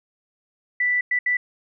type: tone bursts at uneven times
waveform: sine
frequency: 1975.5 Hz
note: B6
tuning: in tune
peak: -18 dBFS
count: 3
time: 0.8-1.01 / 1.11-1.19 / 1.26-1.37 s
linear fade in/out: 5 ms
effects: none